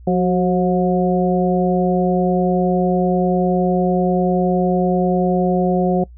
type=harmonic tone with a mistuned harmonic; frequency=180 Hz; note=F#3; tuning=47 cents flat; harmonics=1 / 2 / 3 / 4; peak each=-16 / -19 / -21 / -22 dBFS; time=0.07-6.04 s; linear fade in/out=5 ms; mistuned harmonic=2; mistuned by=+50 cents; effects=noise-tail reverb RT60 0.1 s tail -23 dB re dry + added 60 Hz sine -37 dBFS peak until 6.17 s